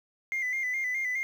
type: tone with vibrato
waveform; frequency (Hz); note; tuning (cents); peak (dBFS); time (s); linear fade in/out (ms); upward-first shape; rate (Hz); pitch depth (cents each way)
sine; 2057; C7; -30; -26; 0.32-1.23; 0; square; 4.8; 49
effects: tanh soft clip ceiling -25 dBFS + 9-bit